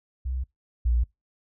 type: tone pair in turn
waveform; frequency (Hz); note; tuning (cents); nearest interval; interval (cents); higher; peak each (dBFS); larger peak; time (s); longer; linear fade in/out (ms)
sine; 64.1 / 59.2; C2 / A#1; -35 / +27; minor second; 138; first; -26 / -19; second; 0.25-0.44 / 0.85-1.04; neither; 10
effects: noise-tail reverb RT60 0.2 s tail -25 dB re dry